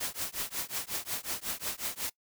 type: noise with tremolo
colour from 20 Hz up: white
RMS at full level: -32 dBFS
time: 0-2.1 s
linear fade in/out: 10 ms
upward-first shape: triangle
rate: 5.5 Hz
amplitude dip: 100%
effects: noise-tail reverb RT60 0.1 s tail -22 dB re dry